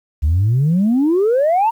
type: exponential sweep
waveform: sine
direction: up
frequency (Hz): 70.1 to 944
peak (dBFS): -10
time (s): 0.22-1.71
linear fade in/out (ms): 20
effects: tanh soft clip ceiling -9 dBFS + 8-bit